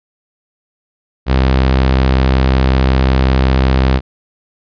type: tone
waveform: sawtooth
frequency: 65.41 Hz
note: C2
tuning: in tune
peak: -5 dBFS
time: 1.26-4.01 s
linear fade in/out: 50 ms
effects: resampled to 11025 Hz